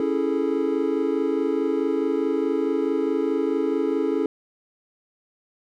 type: chord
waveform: triangle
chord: A major seventh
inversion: first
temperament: equal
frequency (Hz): 277.2 / 329.6 / 415.3 / 440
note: C#4 / E4 / G#4 / A4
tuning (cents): 0 / 0 / 0 / 0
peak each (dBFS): -24 / -24 / -24 / -25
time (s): 0-4.26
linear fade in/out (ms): 2
effects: none